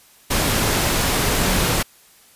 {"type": "tone in noise", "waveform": "sine", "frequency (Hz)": 185, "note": "F#3", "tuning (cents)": 0, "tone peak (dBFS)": -25, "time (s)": [1.41, 1.66], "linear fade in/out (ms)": 10, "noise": "pink", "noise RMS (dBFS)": -19, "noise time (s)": [0.3, 1.83], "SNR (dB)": -9, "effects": ["white hiss -51 dBFS RMS until 2.35 s", "resampled to 32000 Hz"]}